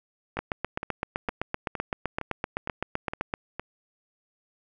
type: two click trains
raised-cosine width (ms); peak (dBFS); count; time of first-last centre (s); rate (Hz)
0.5; -17 / -12; 8 / 24; 0.37-3.596 / 0.39-3.339; 2.17 / 7.8
effects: none